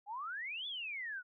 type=exponential two-way sweep; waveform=sine; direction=up then down; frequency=784 to 3520 to 1422 Hz; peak=-39 dBFS; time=0.06-1.23 s; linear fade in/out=50 ms; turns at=0.67 s; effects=none